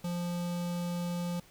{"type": "tone with notch filter", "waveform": "square", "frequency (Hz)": 174.61, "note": "F3", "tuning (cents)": 0, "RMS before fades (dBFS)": -34, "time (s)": [0.04, 1.4], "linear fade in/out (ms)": 5, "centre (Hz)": 1800, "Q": 1.6, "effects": ["pink hiss -59 dBFS RMS until 1.5 s"]}